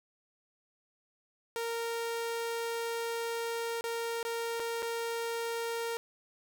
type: tone with dropouts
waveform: sawtooth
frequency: 463.1 Hz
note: A#4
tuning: 11 cents flat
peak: -29 dBFS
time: 1.56-5.97 s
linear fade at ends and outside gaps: 0 ms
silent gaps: 3.81-3.84 / 4.229-4.25 / 4.597-4.601 / 4.822-4.828 s
effects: none